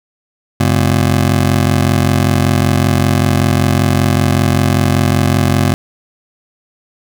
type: ring-modulated tone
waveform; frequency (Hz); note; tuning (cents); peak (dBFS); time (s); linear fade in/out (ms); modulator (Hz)
25% pulse; 116.8; A#2; +4; -3; 0.6-5.74; 0; 22.6
effects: none